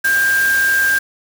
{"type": "tone in noise", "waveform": "sine", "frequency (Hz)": 1595, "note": "G6", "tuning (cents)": 30, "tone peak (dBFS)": -12, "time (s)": [0.04, 0.99], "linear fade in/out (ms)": 10, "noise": "white", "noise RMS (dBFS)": -25, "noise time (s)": [0.04, 0.99], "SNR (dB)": 10, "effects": []}